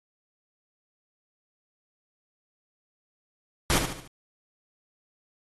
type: noise with echo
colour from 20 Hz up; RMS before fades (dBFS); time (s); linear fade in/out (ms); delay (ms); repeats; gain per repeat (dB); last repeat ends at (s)
pink; -22; 3.7-3.78; 0; 74; 4; -7; 4.076
effects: AAC 32 kbps